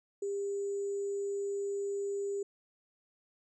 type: tone with sample-and-hold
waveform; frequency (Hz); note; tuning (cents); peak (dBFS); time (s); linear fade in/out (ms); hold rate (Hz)
sine; 400; G4; +35; -32; 0.22-2.43; 5; 7350
effects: resampled to 22050 Hz